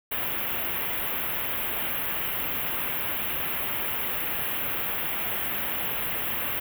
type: band-stop noise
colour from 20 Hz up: white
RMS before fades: -29 dBFS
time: 0.11-6.6 s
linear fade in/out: 10 ms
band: 3200 to 12000 Hz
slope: 48 dB/octave
effects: none